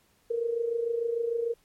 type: tone with amplitude modulation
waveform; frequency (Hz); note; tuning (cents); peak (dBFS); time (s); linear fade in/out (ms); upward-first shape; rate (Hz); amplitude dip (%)
sine; 466.2; A#4; 0; -23; 0.3-1.54; 10; sine; 26.7; 65
effects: pink hiss -66 dBFS RMS until 1.64 s + MP3 64 kbps

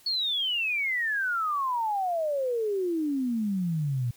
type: exponential sweep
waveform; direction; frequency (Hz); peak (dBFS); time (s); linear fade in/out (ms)
sine; down; 4435 to 116.54; -25; 0.06-4.11; 5
effects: white hiss -57 dBFS RMS until 4.16 s

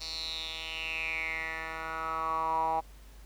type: tone with band-pass filter sweep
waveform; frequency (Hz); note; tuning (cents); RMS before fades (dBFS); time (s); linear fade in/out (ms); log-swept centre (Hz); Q
10% pulse; 161.1; E3; -39; -34; 0-2.81; 20; 4700 to 840; 7.5
effects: added 50 Hz sine -49 dBFS peak until 3.25 s + pink hiss -59 dBFS RMS until 3.25 s

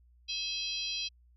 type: harmonic tone with a mistuned harmonic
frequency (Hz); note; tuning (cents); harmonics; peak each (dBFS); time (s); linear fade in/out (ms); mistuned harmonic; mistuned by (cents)
808; G#5; -48; 3 / 4 / 5 / 6 / 7; -41 / -38 / -38 / -39 / -44; 0.28-1.09; 20; 3; +110
effects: added 60 Hz sine -59 dBFS peak until 1.36 s

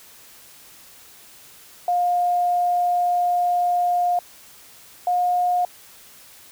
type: tone pair in turn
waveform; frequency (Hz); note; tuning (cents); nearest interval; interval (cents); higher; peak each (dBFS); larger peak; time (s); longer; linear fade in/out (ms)
sine; 709 / 715.6; F5 / F5; +26 / +42; unison; 16; second; -17; neither; 1.88-4.19 / 5.07-5.65; first; 2
effects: white hiss -47 dBFS RMS until 6.51 s

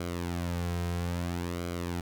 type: tone with flanger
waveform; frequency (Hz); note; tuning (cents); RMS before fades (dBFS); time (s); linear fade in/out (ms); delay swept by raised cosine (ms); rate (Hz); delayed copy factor
sawtooth; 86.9; F2; -8; -33; 0-2.01; 5; 1.1 to 3.5; 0.6; -0.6
effects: none

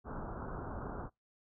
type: low-pass noise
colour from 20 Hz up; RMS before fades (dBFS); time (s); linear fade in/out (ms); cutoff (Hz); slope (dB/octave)
pink; -42; 0.04-1.1; 50; 1500; 96
effects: noise-tail reverb RT60 0.2 s tail -26 dB re dry

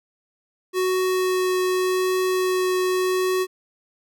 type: tone with vibrato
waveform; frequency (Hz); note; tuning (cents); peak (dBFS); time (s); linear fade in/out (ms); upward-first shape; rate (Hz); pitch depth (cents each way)
square; 370; F#4; 0; -20; 0.73-3.47; 50; triangle; 0.85; 8
effects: none

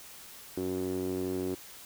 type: tone with band-pass filter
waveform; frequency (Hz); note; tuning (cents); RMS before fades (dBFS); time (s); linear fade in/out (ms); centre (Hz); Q
sawtooth; 92.5; F#2; 0; -33; 0.57-1.55; 5; 340; 4.7
effects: white hiss -49 dBFS RMS until 1.85 s

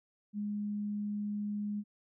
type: tone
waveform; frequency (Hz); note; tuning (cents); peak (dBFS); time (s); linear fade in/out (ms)
sine; 207.1; G#3; -5; -33; 0.33-1.84; 50
effects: none

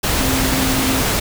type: tone in noise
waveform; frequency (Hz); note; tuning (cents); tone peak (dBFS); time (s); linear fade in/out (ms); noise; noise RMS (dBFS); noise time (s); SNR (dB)
sine; 263.5; C4; +12; -20; 0.2-1.02; 10; pink; -18; 0.03-1.2; -5
effects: none

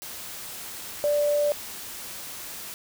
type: tone in noise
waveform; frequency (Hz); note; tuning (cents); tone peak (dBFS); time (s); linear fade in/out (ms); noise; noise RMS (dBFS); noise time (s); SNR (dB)
sine; 586; D5; -4; -20; 1.04-1.52; 0; white; -38; 0.02-2.74; +15
effects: none

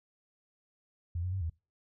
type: tone with pitch steps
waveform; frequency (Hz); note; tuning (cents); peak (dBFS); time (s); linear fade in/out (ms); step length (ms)
sine; 85.9 / 91 / 95.6 / 81.5; F2 / F#2 / G2 / E2; -28 / -28 / -43 / -19; -31; 1.15-1.498; 5; 87
effects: noise-tail reverb RT60 0.3 s tail -25 dB re dry

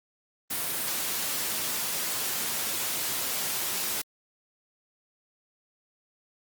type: high-pass noise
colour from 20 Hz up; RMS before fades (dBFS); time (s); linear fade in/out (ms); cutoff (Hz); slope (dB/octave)
white; -30; 0.5-4.02; 10; 110; 12
effects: Opus 32 kbps

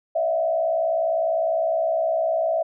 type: tone with frequency modulation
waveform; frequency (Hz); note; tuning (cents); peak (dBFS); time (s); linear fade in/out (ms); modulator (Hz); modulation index
sine; 654; E5; -14; -19; 0.15-2.63; 10; 59.7; 0.8
effects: none

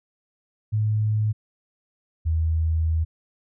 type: tone pair in turn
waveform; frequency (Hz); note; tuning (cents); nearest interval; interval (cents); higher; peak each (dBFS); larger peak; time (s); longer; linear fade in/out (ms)
sine; 107.4 / 80.46; A2 / E2; -41 / -41; perfect fourth; 500; first; -19; neither; 0.72-1.33 / 2.25-3.05; second; 20
effects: none

